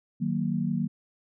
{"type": "chord", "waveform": "sine", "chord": "D# minor", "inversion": "none", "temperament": "just", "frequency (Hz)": [155.56, 186.68, 233.3], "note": ["D#3", "F#3", "A#3"], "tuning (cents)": [0, 16, 2], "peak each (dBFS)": [-30, -29, -29], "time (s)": [0.2, 0.88], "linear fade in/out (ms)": 20, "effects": []}